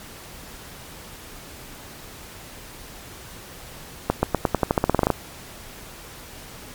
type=accelerating click train; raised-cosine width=1 ms; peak=-3 dBFS; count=15; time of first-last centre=4.1-5.103 s; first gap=130 ms; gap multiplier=0.9; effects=pink hiss -41 dBFS RMS until 6.74 s + MP3 96 kbps